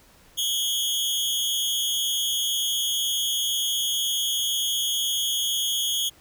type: tone with amplitude modulation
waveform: sawtooth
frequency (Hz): 3277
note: G#7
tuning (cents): -24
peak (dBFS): -16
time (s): 0.37-6.1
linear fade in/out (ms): 20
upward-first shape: sine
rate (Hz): 258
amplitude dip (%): 85
effects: pink hiss -55 dBFS RMS until 6.2 s